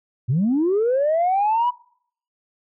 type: linear sweep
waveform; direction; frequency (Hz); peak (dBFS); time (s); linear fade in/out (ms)
sine; up; 110.6 to 995; -15; 0.28-1.71; 20
effects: noise-tail reverb RT60 0.6 s tail -23 dB re dry + tanh soft clip ceiling -13 dBFS